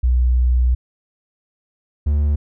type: tone pair in turn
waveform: sine / triangle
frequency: 61.74 / 73.42 Hz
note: B1 / D2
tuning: 0 / 0 cents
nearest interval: minor third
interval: 300 cents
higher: second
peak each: -12 dBFS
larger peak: neither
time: 0.03-0.75 / 2.06-2.36 s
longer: first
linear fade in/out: 10 ms
effects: none